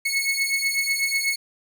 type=beating tone pair; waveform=sawtooth; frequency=2192 / 2200.1 Hz; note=C#7 / C#7; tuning=-20 / -14 cents; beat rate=8.1 Hz; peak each=-21 dBFS; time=0.05-1.36 s; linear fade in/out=10 ms; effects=none